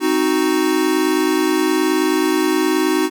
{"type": "chord", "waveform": "square", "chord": "C diminished", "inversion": "none", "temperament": "equal", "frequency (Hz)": [261.6, 311.1, 370], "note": ["C4", "Eb4", "Gb4"], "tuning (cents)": [0, 0, 0], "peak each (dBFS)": [-24, -18, -19], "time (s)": [0, 3.1], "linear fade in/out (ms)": 50, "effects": []}